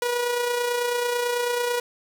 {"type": "tone with amplitude modulation", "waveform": "sawtooth", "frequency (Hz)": 484.1, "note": "B4", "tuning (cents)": -35, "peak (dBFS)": -17, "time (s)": [0.02, 1.8], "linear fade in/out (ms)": 2, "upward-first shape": "sine", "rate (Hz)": 29.1, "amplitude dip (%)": 40, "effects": []}